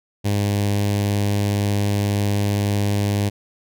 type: tone with notch filter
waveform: sawtooth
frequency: 101.9 Hz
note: G#2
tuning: 32 cents flat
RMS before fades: -20 dBFS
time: 0.24-3.3 s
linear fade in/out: 20 ms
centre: 1300 Hz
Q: 1.2
effects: none